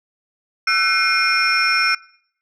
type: tone cluster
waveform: sine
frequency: 1337 / 1505 / 2140 / 2433 / 5400 Hz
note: E6 / F#6 / C7 / D#7 / E8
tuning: +24 / +29 / +38 / -39 / +41 cents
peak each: -20 dBFS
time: 0.67-1.95 s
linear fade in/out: 5 ms
effects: noise-tail reverb RT60 0.7 s tail -24 dB re dry + tanh soft clip ceiling -8 dBFS